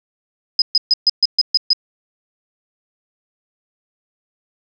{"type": "tone bursts", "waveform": "sine", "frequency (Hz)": 5030, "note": "D#8", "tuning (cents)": 18, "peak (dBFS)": -9, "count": 8, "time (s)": [0.59, 1.732], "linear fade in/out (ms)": 2, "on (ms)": 29, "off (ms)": 130, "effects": []}